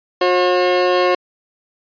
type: tone pair together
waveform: 30% pulse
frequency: 360.3 / 539.8 Hz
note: F#4 / C#5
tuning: -46 / -46 cents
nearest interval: perfect fifth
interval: 700 cents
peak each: -13 dBFS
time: 0.21-1.15 s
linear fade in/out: 5 ms
effects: resampled to 11025 Hz